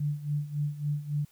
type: tone with tremolo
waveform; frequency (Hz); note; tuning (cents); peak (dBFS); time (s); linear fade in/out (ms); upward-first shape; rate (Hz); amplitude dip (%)
sine; 147; D3; +2; -25; 0-1.25; 5; sine; 3.6; 80
effects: white hiss -64 dBFS RMS until 1.31 s